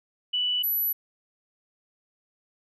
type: tone pair in turn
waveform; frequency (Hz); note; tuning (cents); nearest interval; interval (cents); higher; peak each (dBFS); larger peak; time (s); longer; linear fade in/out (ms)
sine; 2965 / 11860; F#7 / F#9; +3 / +3; 2 octaves; 2400; second; -23; neither; 0.33-0.63 / 0.63-0.93; neither; 10
effects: none